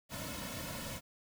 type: noise with comb filter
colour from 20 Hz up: pink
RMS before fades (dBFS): -42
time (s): 0.09-1.01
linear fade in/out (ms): 50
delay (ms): 2.5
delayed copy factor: -0.8
effects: none